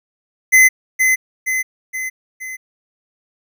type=tone with echo; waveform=square; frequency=2042 Hz; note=C7; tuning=43 cents flat; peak=-7 dBFS; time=0.52-0.69 s; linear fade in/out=20 ms; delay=470 ms; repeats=4; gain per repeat=-5 dB; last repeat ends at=2.57 s; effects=none